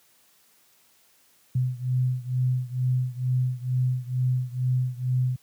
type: beating tone pair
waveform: sine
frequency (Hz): 126.1 / 128.3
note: B2 / C3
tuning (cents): +36 / -34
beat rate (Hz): 2.2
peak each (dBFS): -24 / -26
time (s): 1.55-5.36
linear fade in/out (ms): 5
effects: white hiss -61 dBFS RMS until 5.42 s + high-pass 80 Hz 12 dB/octave